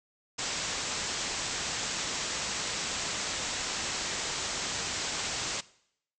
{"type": "low-pass noise", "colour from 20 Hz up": "white", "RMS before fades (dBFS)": -34, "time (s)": [0.38, 5.61], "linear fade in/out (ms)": 10, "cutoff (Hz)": 7900, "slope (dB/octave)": 96, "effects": ["noise-tail reverb RT60 0.7 s tail -20 dB re dry"]}